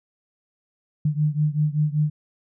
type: beating tone pair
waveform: sine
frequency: 149 / 154.2 Hz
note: D3 / D#3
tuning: +25 / -15 cents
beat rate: 5.2 Hz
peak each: -21 / -23 dBFS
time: 1.05-2.1 s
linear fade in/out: 5 ms
effects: none